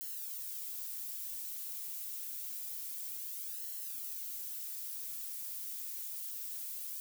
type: noise with flanger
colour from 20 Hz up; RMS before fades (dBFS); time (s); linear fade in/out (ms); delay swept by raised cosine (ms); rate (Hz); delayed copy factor
violet; -42; 0.01-7; 0; 0.82 to 5.42; 0.27; -0.75
effects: none